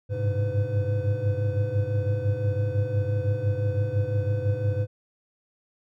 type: tone cluster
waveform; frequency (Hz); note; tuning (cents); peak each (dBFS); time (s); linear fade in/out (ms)
triangle; 96.4 / 100.5 / 106.4 / 132.7 / 505; G2 / G2 / G#2 / C3 / B4; -28 / +44 / +42 / +25 / +39; -32 / -25 / -24 / -33 / -29; 0.09-4.87; 50
effects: none